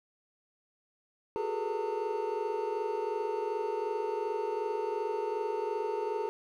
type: tone cluster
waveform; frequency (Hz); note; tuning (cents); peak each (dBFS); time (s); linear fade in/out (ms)
triangle; 365.8 / 409.7 / 432.4 / 485.7 / 900; F#4 / G#4 / A4 / B4 / A5; -20 / -24 / -30 / -29 / +39; -39 / -34 / -33 / -38 / -35; 1.36-6.29; 0
effects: none